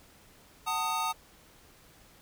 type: chord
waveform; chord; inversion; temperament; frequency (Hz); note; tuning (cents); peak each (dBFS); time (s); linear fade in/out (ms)
square; D# diminished; first; just; 746.7 / 896 / 1244.5; F#5 / A5 / D#6; +16 / +31 / 0; -38 / -33 / -33; 0.66-1.13; 20
effects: pink hiss -58 dBFS RMS until 2.21 s